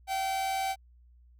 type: tone pair together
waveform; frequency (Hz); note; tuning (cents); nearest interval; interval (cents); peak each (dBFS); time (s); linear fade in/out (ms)
45% pulse; 689.9 / 770; F5 / G5; -21 / -31; major second; 190; -40 / -29; 0.07-0.76; 50
effects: added 60 Hz sine -55 dBFS peak until 1.39 s